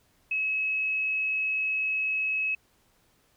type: tone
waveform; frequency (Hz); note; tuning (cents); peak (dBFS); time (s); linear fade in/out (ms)
sine; 2572; E7; -43; -25; 0.31-2.55; 5
effects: pink hiss -66 dBFS RMS until 3.36 s